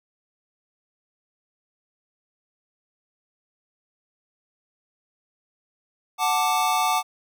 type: chord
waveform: square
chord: D major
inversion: first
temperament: equal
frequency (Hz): 740 / 880 / 1174.7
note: F#5 / A5 / D6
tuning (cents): 0 / 0 / 0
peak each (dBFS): -25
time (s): 6.18-7.03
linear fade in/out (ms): 50
effects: none